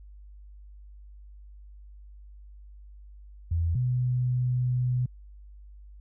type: tone pair in turn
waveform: sine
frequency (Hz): 83.5 / 125.11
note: E2 / B2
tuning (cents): +23 / +23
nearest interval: perfect fifth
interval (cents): 700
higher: second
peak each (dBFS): -23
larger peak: neither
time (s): 3.51-3.75 / 3.75-5.06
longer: second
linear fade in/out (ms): 5
effects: added 50 Hz sine -45 dBFS peak until 6 s